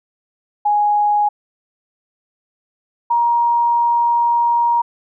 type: tone pair in turn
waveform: sine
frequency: 830.6 / 943.9 Hz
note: G#5 / A#5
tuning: 0 / +21 cents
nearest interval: major second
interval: 221 cents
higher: second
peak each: -12 dBFS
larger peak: neither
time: 0.65-1.29 / 3.1-4.82 s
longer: second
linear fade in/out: 10 ms
effects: none